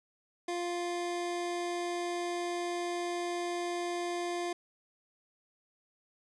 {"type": "tone", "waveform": "25% pulse", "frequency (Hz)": 349.2, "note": "F4", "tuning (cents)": 0, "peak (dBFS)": -29, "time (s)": [0.48, 4.53], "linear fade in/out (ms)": 5, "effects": ["resampled to 22050 Hz"]}